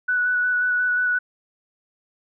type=tone with vibrato; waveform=sine; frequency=1480 Hz; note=F#6; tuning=in tune; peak=-18 dBFS; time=0.08-1.19 s; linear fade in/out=10 ms; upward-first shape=square; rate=5.6 Hz; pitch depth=12 cents each way; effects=none